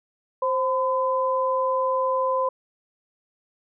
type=tone pair together; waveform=sine; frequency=525 / 1013.6 Hz; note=C5 / B5; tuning=+6 / +45 cents; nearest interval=major seventh; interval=1139 cents; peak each=-23 dBFS; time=0.42-2.49 s; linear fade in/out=5 ms; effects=none